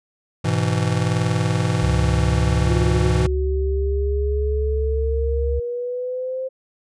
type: chord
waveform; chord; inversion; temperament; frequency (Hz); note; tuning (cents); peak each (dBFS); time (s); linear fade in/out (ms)
square; E major; first; just; 103.01 / 123.61 / 164.81; G#2 / B2 / E3; -14 / +2 / 0; -23; 0.44-3.27; 10
type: tone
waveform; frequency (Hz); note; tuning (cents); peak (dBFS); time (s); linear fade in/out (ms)
sine; 69.5; C#2; +5; -19; 1.82-5.6; 10
type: exponential sweep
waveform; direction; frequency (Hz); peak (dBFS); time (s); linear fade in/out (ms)
sine; up; 347.9 to 525; -23; 2.67-6.49; 20
effects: resampled to 22050 Hz